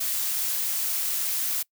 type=noise; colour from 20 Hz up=blue; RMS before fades=-27 dBFS; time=0-1.63 s; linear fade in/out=10 ms; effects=noise-tail reverb RT60 0.1 s tail -24 dB re dry